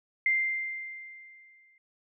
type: tone with exponential decay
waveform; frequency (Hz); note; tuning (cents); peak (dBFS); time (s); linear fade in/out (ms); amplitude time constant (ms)
sine; 2093; C7; 0; -21; 0.26-1.78; 2; 330
effects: none